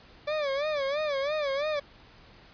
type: tone with vibrato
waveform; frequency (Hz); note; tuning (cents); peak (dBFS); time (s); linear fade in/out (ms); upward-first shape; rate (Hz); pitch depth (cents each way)
40% pulse; 578; D5; -28; -26; 0.27-1.8; 10; sine; 3; 120
effects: pink hiss -54 dBFS RMS until 2.53 s + resampled to 11025 Hz